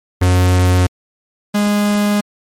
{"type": "tone pair in turn", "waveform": "45% pulse", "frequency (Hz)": [90.8, 206.4], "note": ["F#2", "G#3"], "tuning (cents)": [-32, -10], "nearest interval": "octave + major second", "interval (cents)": 1422, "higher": "second", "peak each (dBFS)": [-9, -12], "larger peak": "first", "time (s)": [[0.21, 0.87], [1.54, 2.21]], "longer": "second", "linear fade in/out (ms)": 10, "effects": ["MP3 64 kbps"]}